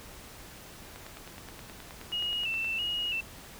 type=click train; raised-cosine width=0.3 ms; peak=-28 dBFS; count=17; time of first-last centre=0.96-2.646 s; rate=9.49 Hz
type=tone with vibrato; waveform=sine; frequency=2774 Hz; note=F7; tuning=12 cents flat; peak=-29 dBFS; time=2.12-3.21 s; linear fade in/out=10 ms; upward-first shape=square; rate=1.5 Hz; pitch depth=65 cents each way
effects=pink hiss -48 dBFS RMS until 3.59 s